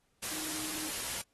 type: tone in noise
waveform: sine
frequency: 311.1 Hz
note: D#4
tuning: in tune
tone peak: -44 dBFS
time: 0.31-0.9 s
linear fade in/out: 10 ms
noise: white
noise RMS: -37 dBFS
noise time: 0.22-1.22 s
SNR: -10 dB
effects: pink hiss -75 dBFS RMS until 1.33 s + AAC 32 kbps